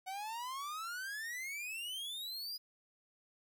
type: exponential sweep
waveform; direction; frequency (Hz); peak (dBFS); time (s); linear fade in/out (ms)
45% pulse; up; 740 to 4978; -40; 0.06-2.58; 20
effects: 12-bit